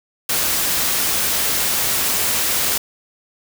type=noise; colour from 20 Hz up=white; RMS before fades=-19 dBFS; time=0.29-2.78 s; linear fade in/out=5 ms; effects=none